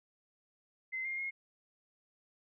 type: tone with pitch steps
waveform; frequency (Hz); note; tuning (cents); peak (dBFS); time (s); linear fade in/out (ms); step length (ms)
sine; 2061 / 2120 / 2151; C7 / C7 / C7; -27 / +22 / +47; -35; 0.92-1.31; 20; 130
effects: none